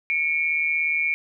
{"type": "tone pair together", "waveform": "sine", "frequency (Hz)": [2217, 2374], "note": ["C#7", "D7"], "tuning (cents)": [0, 18], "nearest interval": "minor second", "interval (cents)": 118, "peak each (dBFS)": -23, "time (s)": [0.1, 1.14], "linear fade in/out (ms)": 0, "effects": []}